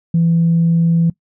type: tone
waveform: sine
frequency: 166.9 Hz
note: E3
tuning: 22 cents sharp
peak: -9 dBFS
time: 0.14-1.1 s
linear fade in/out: 5 ms
effects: noise-tail reverb RT60 0.1 s tail -21 dB re dry + tanh soft clip ceiling -6 dBFS